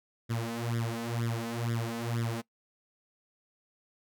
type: tone with flanger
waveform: sawtooth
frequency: 116.4 Hz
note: A#2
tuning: 2 cents flat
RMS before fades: -33 dBFS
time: 0.29-2.42 s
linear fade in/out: 20 ms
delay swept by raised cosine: 0.56 to 4.06 ms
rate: 2.1 Hz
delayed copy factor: +0.9
effects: noise-tail reverb RT60 0.1 s tail -22 dB re dry